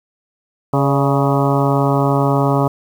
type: harmonic tone with a mistuned harmonic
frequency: 138.59 Hz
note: C#3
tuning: in tune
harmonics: 1 / 2 / 3 / 4 / 5 / 6 / 7 / 8 / 9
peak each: -16 / -19 / -21 / -22 / -23 / -24 / -24 / -25 / -26 dBFS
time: 0.73-2.68 s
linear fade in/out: 5 ms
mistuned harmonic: 4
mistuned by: +56 cents
effects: 7-bit